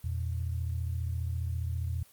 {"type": "tone pair together", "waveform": "sine", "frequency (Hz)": [83.88, 118.7], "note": ["E2", "A#2"], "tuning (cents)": [31, 32], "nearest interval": "tritone", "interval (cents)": 601, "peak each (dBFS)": [-31, -36], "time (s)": [0.04, 2.03], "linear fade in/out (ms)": 5, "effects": ["white hiss -59 dBFS RMS until 2.12 s", "Opus 24 kbps"]}